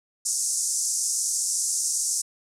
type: band-pass noise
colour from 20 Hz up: pink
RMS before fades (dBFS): -26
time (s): 0.25-2.22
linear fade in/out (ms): 10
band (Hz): 5700 to 10000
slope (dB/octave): 48
effects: none